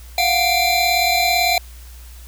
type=tone cluster; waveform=square; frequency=694 / 732 / 2365 / 4074 Hz; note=F5 / F#5 / D7 / C8; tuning=-11 / -19 / +12 / -47 cents; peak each=-21 dBFS; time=0.18-1.58 s; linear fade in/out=2 ms; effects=added 60 Hz sine -36 dBFS peak until 2.27 s + white hiss -46 dBFS RMS until 2.27 s